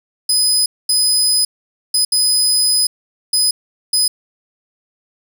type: tone bursts at uneven times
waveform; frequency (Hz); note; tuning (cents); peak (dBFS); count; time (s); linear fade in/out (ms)
25% pulse; 5010; D#8; +11; -7; 6; 0.29-0.66 / 0.89-1.45 / 1.94-2.05 / 2.12-2.87 / 3.33-3.51 / 3.93-4.08; 5
effects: none